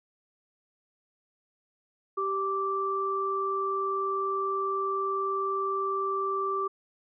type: tone pair together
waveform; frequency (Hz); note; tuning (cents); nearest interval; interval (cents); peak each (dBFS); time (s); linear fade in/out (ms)
sine; 390 / 1170.4; G4 / D6; -9 / -6; octave + perfect fifth; 1903; -31 / -28; 2.17-6.68; 10
effects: none